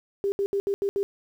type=tone bursts at uneven times; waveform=sine; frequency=397.9 Hz; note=G4; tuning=26 cents sharp; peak=-22 dBFS; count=6; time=0.24-0.32 / 0.39-0.46 / 0.53-0.6 / 0.67-0.74 / 0.82-0.89 / 0.96-1.03 s; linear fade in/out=0 ms; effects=9-bit